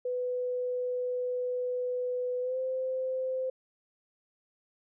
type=tone with pitch glide; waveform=sine; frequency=497.8 to 518.3 Hz; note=B4 to C5; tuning=+14 to -16 cents; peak=-29 dBFS; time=0.05-3.5 s; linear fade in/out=5 ms; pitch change=+70 cents; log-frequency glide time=2.41-2.58 s; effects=none